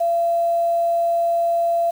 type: tone with quantisation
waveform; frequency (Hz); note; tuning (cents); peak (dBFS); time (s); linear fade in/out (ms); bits
sine; 680; F5; -46; -16; 0-1.91; 10; 7
effects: none